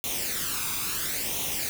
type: noise with flanger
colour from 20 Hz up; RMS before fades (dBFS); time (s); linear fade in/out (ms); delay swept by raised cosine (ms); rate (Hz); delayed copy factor
white; -30; 0.04-1.69; 0; 0.31 to 0.83; 0.73; +0.65
effects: none